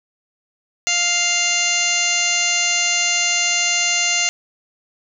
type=harmonic tone; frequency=698.5 Hz; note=F5; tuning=in tune; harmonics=1 / 2 / 3 / 4 / 5 / 6 / 7 / 8 / 9 / 10; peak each=-30 / -32 / -22 / -21 / -31 / -26 / -30 / -32 / -22 / -25 dBFS; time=0.87-4.29 s; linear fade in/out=0 ms; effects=none